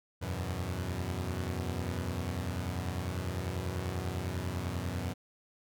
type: chord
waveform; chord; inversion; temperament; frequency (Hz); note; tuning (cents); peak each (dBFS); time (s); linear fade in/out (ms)
sawtooth; E suspended second; none; equal; 82.41 / 92.5 / 123.47; E2 / F#2 / B2; 0 / 0 / 0; -34 / -32 / -36; 0.21-5.14; 20
effects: none